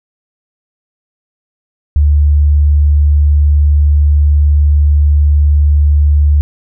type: tone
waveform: sine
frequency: 73.42 Hz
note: D2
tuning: in tune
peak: -5 dBFS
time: 1.96-6.41 s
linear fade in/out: 0 ms
effects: none